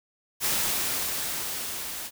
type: noise with level ramp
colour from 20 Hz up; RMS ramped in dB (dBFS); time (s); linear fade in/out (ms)
white; -25 to -36; 0.4-2.11; 50
effects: none